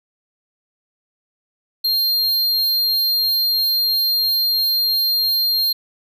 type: tone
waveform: square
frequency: 4199 Hz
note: C8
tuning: 5 cents sharp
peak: -16 dBFS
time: 1.84-5.73 s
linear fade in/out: 10 ms
effects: none